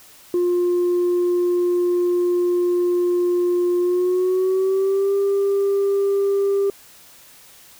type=tone with pitch glide; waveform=sine; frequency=353.7 to 397 Hz; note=F4 to G4; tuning=+22 to +22 cents; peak=-14 dBFS; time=0.34-6.7 s; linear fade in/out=2 ms; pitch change=+200 cents; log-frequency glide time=3.79-5.14 s; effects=tanh soft clip ceiling -14 dBFS + white hiss -47 dBFS RMS until 7.79 s